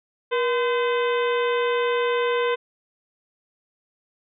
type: harmonic tone with a mistuned harmonic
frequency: 511 Hz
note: C5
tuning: 41 cents flat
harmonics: 1 / 2 / 3 / 4 / 5 / 6 / 7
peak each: -21 / -27 / -31 / -33 / -35 / -37 / -38 dBFS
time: 0.31-2.56 s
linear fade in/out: 20 ms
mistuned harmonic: 1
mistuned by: -110 cents
effects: none